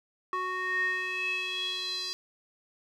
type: tone with band-pass filter sweep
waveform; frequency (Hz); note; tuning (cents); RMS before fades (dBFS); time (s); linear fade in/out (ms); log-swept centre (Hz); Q
square; 369.5; F#4; -2; -32; 0.33-2.13; 0; 1300 to 4700; 6.6
effects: none